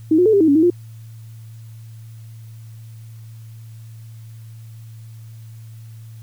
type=tone with pitch steps; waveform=sine; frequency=315.7 / 359.9 / 437.5 / 398.9 / 318.9 / 282.3 / 317.7 / 351.3 Hz; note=D#4 / F#4 / A4 / G4 / D#4 / C#4 / D#4 / F4; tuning=+25 / -48 / -10 / +30 / +43 / +32 / +36 / +10 cents; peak=-10 dBFS; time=0.11-0.702 s; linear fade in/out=5 ms; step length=74 ms; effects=added 112 Hz sine -35 dBFS peak until 6.22 s + white hiss -55 dBFS RMS until 6.22 s